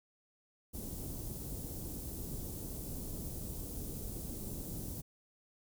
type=band-stop noise; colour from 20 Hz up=pink; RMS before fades=-42 dBFS; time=0.73-5.02 s; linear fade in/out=20 ms; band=350 to 9800 Hz; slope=12 dB/octave; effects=none